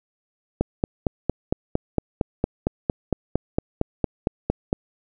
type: click train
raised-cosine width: 2 ms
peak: -6 dBFS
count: 19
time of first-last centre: 0.61-4.729 s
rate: 4.37 Hz
effects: none